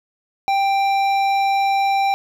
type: tone with hard clipping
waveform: sine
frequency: 787 Hz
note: G5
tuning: 7 cents sharp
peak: -17 dBFS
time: 0.48-2.14 s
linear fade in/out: 0 ms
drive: 11 dB
effects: none